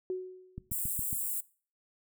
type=tone with exponential decay; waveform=sine; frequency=370 Hz; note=F#4; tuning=in tune; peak=-29 dBFS; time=0.1-0.7 s; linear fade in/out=1 ms; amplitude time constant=130 ms
type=click train; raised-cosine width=5 ms; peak=-27 dBFS; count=5; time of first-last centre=0.58-1.129 s; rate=7.28 Hz
type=high-pass noise; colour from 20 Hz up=white; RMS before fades=-34 dBFS; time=0.71-1.41 s; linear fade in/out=10 ms; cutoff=7500 Hz; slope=96 dB/octave
effects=noise-tail reverb RT60 0.4 s tail -21 dB re dry